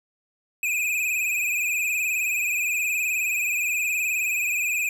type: tone with vibrato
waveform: square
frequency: 2485 Hz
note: D#7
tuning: 3 cents flat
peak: -23 dBFS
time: 0.63-4.89 s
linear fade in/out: 2 ms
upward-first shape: sine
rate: 19 Hz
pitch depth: 72 cents each way
effects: none